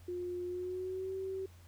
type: tone with pitch glide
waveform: sine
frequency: 356.3 to 381.9 Hz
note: F4 to G4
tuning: +35 to -45 cents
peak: -36 dBFS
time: 0.08-1.46 s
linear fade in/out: 5 ms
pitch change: +120 cents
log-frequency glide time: 0.46-1.14 s
effects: added 87 Hz sine -54 dBFS peak until 1.67 s + pink hiss -64 dBFS RMS until 1.67 s